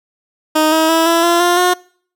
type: tone with pitch steps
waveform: 15% pulse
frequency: 311.1 / 318.7 / 326.6 / 334.6 / 342.8 / 351.2 / 359.8 Hz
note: D#4 / D#4 / E4 / E4 / F4 / F4 / F#4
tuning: 0 / +42 / -16 / +26 / -32 / +10 / -48 cents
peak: -4 dBFS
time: 0.55-1.74 s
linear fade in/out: 10 ms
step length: 170 ms
effects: noise-tail reverb RT60 0.5 s tail -24 dB re dry